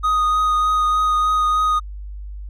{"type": "tone with vibrato", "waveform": "triangle", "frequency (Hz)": 1244.5, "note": "D#6", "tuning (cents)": 0, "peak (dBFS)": -13, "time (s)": [0.03, 1.8], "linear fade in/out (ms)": 20, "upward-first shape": "triangle", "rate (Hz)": 3.3, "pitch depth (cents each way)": 14, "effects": ["added 50 Hz sine -29 dBFS peak until 2.49 s"]}